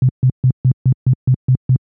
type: tone bursts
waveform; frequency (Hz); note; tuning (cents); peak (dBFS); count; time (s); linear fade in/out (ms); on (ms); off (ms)
sine; 128.2; C3; -35; -7; 9; 0.02-1.761; 2; 69; 140
effects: high-pass 80 Hz 12 dB/octave